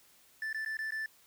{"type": "tone with dropouts", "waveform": "triangle", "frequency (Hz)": 1760, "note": "A6", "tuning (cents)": 0, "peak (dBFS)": -32, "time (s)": [0.42, 1.06], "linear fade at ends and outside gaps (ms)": 2, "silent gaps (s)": [[0.529, 0.545], [0.649, 0.66], [0.77, 0.789], [0.907, 0.921]], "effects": ["white hiss -63 dBFS RMS until 1.26 s"]}